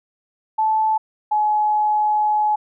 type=tone pair in turn; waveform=sine; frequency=872 / 847.2 Hz; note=A5 / G#5; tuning=-16 / +34 cents; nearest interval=unison; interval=50 cents; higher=first; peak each=-15 dBFS; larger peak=neither; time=0.58-0.98 / 1.31-2.56 s; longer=second; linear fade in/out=10 ms; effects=none